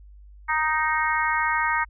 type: harmonic tone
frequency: 311.1 Hz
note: D#4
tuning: in tune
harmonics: 3 / 4 / 5 / 6 / 7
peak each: -25 / -27 / -28 / -27 / -29 dBFS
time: 0.48-1.85 s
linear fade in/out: 20 ms
effects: added 50 Hz sine -44 dBFS peak until 1.89 s